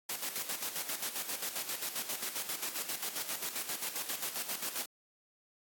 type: noise with tremolo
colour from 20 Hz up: white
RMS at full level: -36 dBFS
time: 0.09-4.86 s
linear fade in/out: 5 ms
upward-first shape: square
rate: 7.5 Hz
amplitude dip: 60%
effects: high-pass 200 Hz 12 dB/octave + AAC 64 kbps